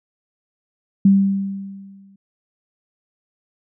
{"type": "tone with exponential decay", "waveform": "sine", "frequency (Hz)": 196, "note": "G3", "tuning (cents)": 0, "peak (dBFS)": -7, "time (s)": [1.05, 2.16], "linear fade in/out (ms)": 5, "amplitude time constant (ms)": 240, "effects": []}